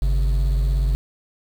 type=tone pair together; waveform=triangle; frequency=50.31 / 134.3 Hz; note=G1 / C3; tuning=+46 / +46 cents; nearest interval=octave + perfect fourth; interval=1700 cents; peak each=-14 / -25 dBFS; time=0.02-0.95 s; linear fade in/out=0 ms; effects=tanh soft clip ceiling -9 dBFS + 7-bit